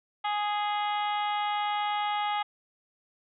harmonic tone, 415.3 Hz, G#4, in tune, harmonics 2 / 3 / 4 / 5 / 6 / 7 / 8 / 9, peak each -28 / -34 / -43 / -38 / -47 / -42 / -40 / -49 dBFS, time 0.24-2.43 s, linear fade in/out 10 ms, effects none

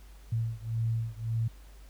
sine beating tone pair, 112.9 / 114.7 Hz, A2 / A#2, +45 / -28 cents, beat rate 1.8 Hz, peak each -31 / -32 dBFS, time 0.32-1.48 s, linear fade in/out 5 ms, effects added 50 Hz sine -48 dBFS peak until 1.89 s + pink hiss -60 dBFS RMS until 1.89 s

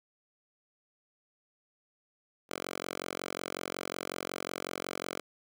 5% pulse tone with high-pass filter, 45.46 Hz, F#1, 30 cents flat, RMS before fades -39 dBFS, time 2.49-5.21 s, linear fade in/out 20 ms, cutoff 380 Hz, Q 0.57, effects none

